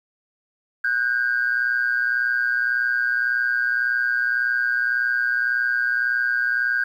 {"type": "tone pair together", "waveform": "sine", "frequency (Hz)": [1480, 1601.8], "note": ["F#6", "G6"], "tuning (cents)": [0, 37], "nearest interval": "minor second", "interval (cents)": 137, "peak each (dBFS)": [-22, -20], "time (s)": [0.84, 6.84], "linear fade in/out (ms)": 5, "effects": ["tanh soft clip ceiling -12 dBFS", "9-bit"]}